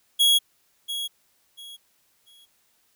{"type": "tone with echo", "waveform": "45% pulse", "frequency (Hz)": 3322, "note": "G#7", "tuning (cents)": 0, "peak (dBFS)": -15, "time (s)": [0.19, 0.39], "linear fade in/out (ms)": 20, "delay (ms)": 690, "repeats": 3, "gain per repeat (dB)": -12, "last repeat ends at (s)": 2.46, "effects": ["white hiss -66 dBFS RMS until 2.95 s"]}